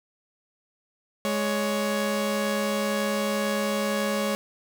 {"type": "tone pair together", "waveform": "sawtooth", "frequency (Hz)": [209, 558], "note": ["G#3", "C#5"], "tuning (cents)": [11, 11], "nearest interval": "octave + perfect fourth", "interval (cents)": 1700, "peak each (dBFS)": -23, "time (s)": [1.25, 4.35], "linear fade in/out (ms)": 0, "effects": []}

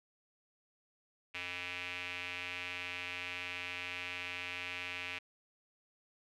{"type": "tone with band-pass filter", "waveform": "square", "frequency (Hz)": 89.3, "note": "F2", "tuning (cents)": 39, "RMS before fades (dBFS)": -42, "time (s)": [1.34, 5.19], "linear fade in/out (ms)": 10, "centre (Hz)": 2500, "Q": 4.3, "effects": []}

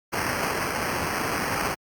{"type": "noise with sample-and-hold", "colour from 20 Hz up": "white", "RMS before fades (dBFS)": -27, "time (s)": [0.12, 1.75], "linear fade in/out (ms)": 20, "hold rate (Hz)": 3675, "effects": ["high-pass 60 Hz 12 dB/octave", "Opus 48 kbps"]}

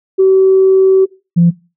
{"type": "tone pair in turn", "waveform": "sine", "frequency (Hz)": [381.3, 171.18], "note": ["G4", "F3"], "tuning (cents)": [-48, -34], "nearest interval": "octave + major second", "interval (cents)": 1386, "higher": "first", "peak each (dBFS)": -4, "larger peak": "neither", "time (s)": [[0.18, 1.06], [1.36, 1.51]], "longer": "first", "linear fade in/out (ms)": 20, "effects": ["noise-tail reverb RT60 0.3 s tail -21 dB re dry", "tanh soft clip ceiling 0 dBFS"]}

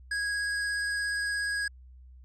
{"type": "tone with vibrato", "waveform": "square", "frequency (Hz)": 1651, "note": "G#6", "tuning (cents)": -11, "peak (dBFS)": -29, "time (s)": [0.11, 1.68], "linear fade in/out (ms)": 5, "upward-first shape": "triangle", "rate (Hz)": 17, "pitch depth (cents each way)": 10, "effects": ["added 63 Hz sine -48 dBFS peak until 2.24 s", "resampled to 24000 Hz"]}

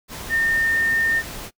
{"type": "tone in noise", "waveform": "sine", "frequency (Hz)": 1819, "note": "A#6", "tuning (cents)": -43, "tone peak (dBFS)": -17, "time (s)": [0.29, 1.23], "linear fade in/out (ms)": 50, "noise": "pink", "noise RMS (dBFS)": -34, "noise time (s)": [0.08, 1.51], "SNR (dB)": 14, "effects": ["noise-tail reverb RT60 0.1 s tail -22 dB re dry"]}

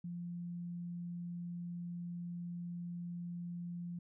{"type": "tone", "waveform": "sine", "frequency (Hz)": 173.7, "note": "F3", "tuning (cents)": -9, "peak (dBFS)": -40, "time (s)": [0.04, 3.99], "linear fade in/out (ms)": 5, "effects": []}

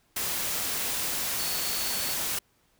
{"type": "tone in noise", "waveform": "sine", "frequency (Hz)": 4435, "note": "C#8", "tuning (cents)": 0, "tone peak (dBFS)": -36, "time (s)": [1.39, 2.14], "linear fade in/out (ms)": 5, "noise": "white", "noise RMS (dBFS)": -30, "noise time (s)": [0.16, 2.39], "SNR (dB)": -9, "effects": ["pink hiss -67 dBFS RMS until 2.79 s"]}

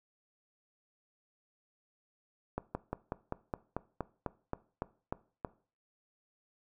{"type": "slowing click train", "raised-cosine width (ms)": 1, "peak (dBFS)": -20, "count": 13, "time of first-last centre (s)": [2.58, 5.448], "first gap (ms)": 170, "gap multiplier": 1.06, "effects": ["noise-tail reverb RT60 0.4 s tail -19 dB re dry"]}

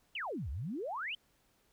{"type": "exponential two-way sweep", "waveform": "sine", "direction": "down then up", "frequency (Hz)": [3200, 61.74, 3200], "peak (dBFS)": -36, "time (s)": [0.15, 1.15], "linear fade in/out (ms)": 5, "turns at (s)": 0.5, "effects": ["pink hiss -72 dBFS RMS until 1.72 s"]}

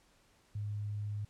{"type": "tone", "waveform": "sine", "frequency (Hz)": 103.83, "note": "G#2", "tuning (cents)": 0, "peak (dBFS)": -35, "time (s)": [0.55, 1.25], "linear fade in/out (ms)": 5, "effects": ["pink hiss -68 dBFS RMS until 1.29 s", "low-pass 10000 Hz 12 dB/octave"]}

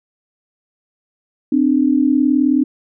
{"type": "tone pair together", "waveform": "sine", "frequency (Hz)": [259.4, 298.4], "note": ["C4", "D4"], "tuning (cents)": [-15, 28], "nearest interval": "major second", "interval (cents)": 243, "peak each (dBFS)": -14, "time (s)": [1.52, 2.64], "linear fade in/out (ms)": 5, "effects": []}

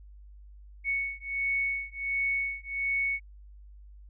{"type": "beating tone pair", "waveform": "sine", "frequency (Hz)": [2217, 2218.4], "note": ["C#7", "C#7"], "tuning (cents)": [0, 1], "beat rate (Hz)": 1.4, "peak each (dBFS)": -31, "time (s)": [0.84, 3.2], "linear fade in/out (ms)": 50, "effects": ["added 50 Hz sine -47 dBFS peak until 4.09 s"]}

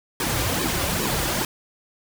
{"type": "noise with flanger", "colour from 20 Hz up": "pink", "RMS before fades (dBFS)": -24, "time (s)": [0.2, 1.45], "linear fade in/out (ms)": 2, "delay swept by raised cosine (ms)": [1.4, 4.7], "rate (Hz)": 2.4, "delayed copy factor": -0.8, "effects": []}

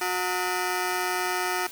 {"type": "ring-modulated tone", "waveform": "15% pulse", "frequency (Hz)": 545, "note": "C#5", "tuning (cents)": -29, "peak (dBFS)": -16, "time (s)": [0.01, 1.67], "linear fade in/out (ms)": 5, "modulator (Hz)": 181, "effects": ["white hiss -42 dBFS RMS until 1.71 s"]}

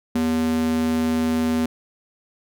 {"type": "tone with high-pass filter", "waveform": "square", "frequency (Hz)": 80.4, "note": "E2", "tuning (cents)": -43, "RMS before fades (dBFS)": -21, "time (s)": [0.15, 1.66], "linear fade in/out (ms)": 5, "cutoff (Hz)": 200, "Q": 7, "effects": []}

